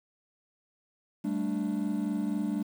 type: chord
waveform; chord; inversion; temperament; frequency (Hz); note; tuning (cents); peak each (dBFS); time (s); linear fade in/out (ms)
triangle; G suspended second; none; equal; 196 / 220 / 293.7; G3 / A3 / D4; 0 / 0 / 0; -30 / -30 / -30; 1.24-2.63; 10
effects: tanh soft clip ceiling -19 dBFS + 9-bit